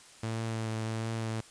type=tone with vibrato; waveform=sawtooth; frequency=112 Hz; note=A2; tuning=31 cents sharp; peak=-28 dBFS; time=0.23-1.41 s; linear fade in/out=5 ms; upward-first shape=sine; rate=1.4 Hz; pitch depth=19 cents each way; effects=white hiss -54 dBFS RMS until 1.5 s + resampled to 22050 Hz